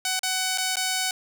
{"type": "tone with dropouts", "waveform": "5% pulse", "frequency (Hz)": 750, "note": "F#5", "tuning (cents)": 23, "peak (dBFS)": -12, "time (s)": [0.05, 1.11], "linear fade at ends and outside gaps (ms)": 2, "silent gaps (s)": [[0.193, 0.232], [0.576, 0.582], [0.757, 0.768]], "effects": []}